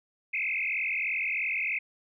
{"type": "tone with frequency modulation", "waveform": "sine", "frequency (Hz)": 2349, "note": "D7", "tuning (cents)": 0, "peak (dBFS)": -27, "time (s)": [0.33, 1.79], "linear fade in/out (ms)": 10, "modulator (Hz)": 43.1, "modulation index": 6, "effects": []}